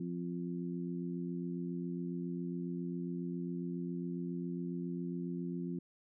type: harmonic tone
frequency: 87.31 Hz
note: F2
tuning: in tune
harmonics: 2 / 3 / 4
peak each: -38 / -42 / -44 dBFS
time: 0-5.79 s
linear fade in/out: 5 ms
effects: none